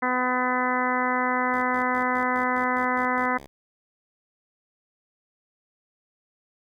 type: harmonic tone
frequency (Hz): 251.7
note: B3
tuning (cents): +33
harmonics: 1 / 2 / 3 / 4 / 5 / 6 / 7 / 8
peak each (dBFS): -29 / -31 / -30 / -27 / -30 / -32 / -32 / -31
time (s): 0.02-3.38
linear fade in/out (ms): 10
type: tone bursts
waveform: 5% pulse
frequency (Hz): 69.3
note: C#2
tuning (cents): 0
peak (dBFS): -31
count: 10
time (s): 1.54-3.47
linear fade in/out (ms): 0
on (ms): 85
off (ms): 120
effects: none